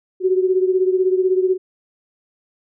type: beating tone pair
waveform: sine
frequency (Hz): 370 / 386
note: F#4 / G4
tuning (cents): 0 / -27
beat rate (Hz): 16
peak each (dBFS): -15 / -20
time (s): 0.2-1.58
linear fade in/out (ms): 50
effects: none